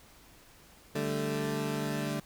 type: chord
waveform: 20% pulse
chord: D suspended fourth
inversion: none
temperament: equal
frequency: 146.83 / 196 / 220 Hz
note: D3 / G3 / A3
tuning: 0 / 0 / 0 cents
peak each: -29 / -33 / -30 dBFS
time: 0.95-2.2 s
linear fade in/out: 5 ms
effects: pink hiss -57 dBFS RMS until 2.25 s